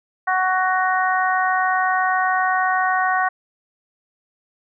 harmonic tone, 372.2 Hz, F#4, 10 cents sharp, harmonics 2 / 3 / 4 / 5, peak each -20 / -22 / -23 / -24 dBFS, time 0.27-3.29 s, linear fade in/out 10 ms, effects none

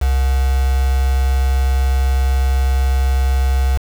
sine tone with quantisation, 66 Hz, C2, 16 cents sharp, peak -12 dBFS, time 0.01-3.78 s, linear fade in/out 10 ms, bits 4, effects none

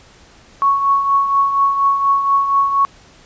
sine tone with tremolo, 1108.7 Hz, C#6, in tune, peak -9 dBFS, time 0.62-2.85 s, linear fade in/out 0 ms, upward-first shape triangle, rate 4.2 Hz, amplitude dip 60%, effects pink hiss -46 dBFS RMS until 3.25 s + resampled to 16000 Hz

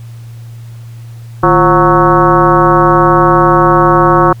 sine tone with frequency modulation, 728 Hz, F#5, 28 cents flat, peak -4 dBFS, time 1.43-4.33 s, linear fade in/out 5 ms, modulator 191 Hz, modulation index 3.1, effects added 116 Hz sine -26 dBFS peak until 4.4 s + pink hiss -45 dBFS RMS until 4.4 s

